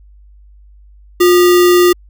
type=tone with sample-and-hold; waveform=sine; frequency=355.2 Hz; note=F4; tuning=29 cents sharp; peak=-5 dBFS; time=1.2-1.93 s; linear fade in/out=10 ms; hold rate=1575 Hz; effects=added 50 Hz sine -39 dBFS peak until 2.09 s